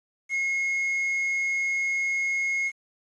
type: tone with quantisation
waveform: triangle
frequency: 2163 Hz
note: C#7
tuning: 43 cents flat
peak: -22 dBFS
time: 0.29-2.72 s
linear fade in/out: 50 ms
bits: 8
effects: resampled to 22050 Hz